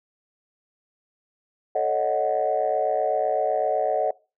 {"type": "chord", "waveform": "sine", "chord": "D# half-diminished seventh", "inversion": "second", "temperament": "equal", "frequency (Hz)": [440, 554.4, 622.3, 740], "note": ["A4", "C#5", "D#5", "F#5"], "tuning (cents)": [0, 0, 0, 0], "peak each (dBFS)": [-28, -26, -24, -24], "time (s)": [1.75, 4.11], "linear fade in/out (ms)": 5, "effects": ["noise-tail reverb RT60 0.3 s tail -22 dB re dry", "tanh soft clip ceiling -12 dBFS"]}